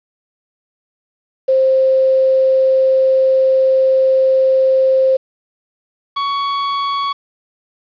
sine / 45% pulse tone pair in turn, 527 / 1119.8 Hz, C5 / C#6, +12 / +17 cents, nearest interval octave + minor second, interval 1305 cents, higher second, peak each -9 / -16 dBFS, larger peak first, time 1.48-5.17 / 6.16-7.13 s, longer first, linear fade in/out 10 ms, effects resampled to 11025 Hz + 7-bit

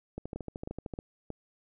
two click trains, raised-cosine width 2 ms, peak -24 / -24 dBFS, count 11 / 4, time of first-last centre 0.18-0.938 / 0.36-1.303 s, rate 13.2 / 3.18 Hz, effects none

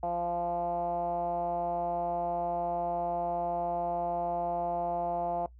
10% pulse tone with low-pass filter, 173.2 Hz, F3, 14 cents flat, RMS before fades -32 dBFS, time 0.03-5.46 s, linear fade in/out 2 ms, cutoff 750 Hz, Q 8.8, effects noise-tail reverb RT60 0.1 s tail -19 dB re dry + added 60 Hz sine -50 dBFS peak until 5.59 s

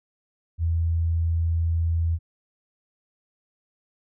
sine tone, 83 Hz, E2, 12 cents sharp, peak -20 dBFS, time 0.58-2.19 s, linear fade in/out 50 ms, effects none

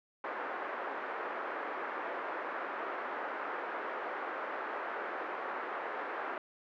white band-pass noise, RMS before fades -39 dBFS, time 0.24-6.38 s, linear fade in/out 2 ms, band 340 to 1600 Hz, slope 24 dB/octave, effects none

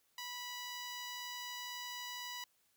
10% pulse tone, 982 Hz, B5, 10 cents flat, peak -34 dBFS, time 0.18-2.44 s, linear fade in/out 2 ms, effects white hiss -75 dBFS RMS until 2.76 s

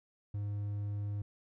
triangle tone, 102.5 Hz, G#2, 22 cents flat, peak -32 dBFS, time 0.34-1.22 s, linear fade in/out 5 ms, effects none

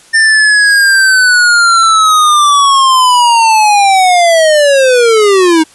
square linear sweep, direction down, 1802 to 309.6 Hz, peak -5 dBFS, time 0.13-5.64 s, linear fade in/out 20 ms, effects white hiss -41 dBFS RMS until 5.74 s + resampled to 24000 Hz

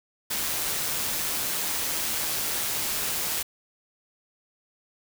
white noise with amplitude modulation, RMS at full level -27 dBFS, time 0.3-3.43 s, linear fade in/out 10 ms, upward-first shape sine, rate 156 Hz, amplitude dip 30%, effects none

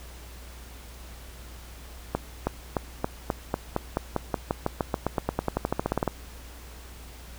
accelerating click train, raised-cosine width 1 ms, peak -10 dBFS, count 28, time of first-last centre 2.15-6.077 s, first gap 320 ms, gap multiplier 0.93, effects added 60 Hz sine -43 dBFS peak until 7.38 s + pink hiss -48 dBFS RMS until 7.38 s

